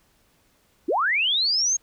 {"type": "linear sweep", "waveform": "sine", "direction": "up", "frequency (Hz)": [258.8, 6600], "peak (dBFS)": -19, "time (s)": [0.88, 1.77], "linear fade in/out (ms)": 10, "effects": ["pink hiss -63 dBFS RMS until 1.82 s"]}